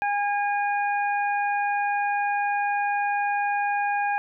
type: harmonic tone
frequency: 816 Hz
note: G#5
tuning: 31 cents flat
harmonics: 1 / 2 / 3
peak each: -23 / -29 / -33 dBFS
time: 0.02-4.18 s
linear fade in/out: 0 ms
effects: none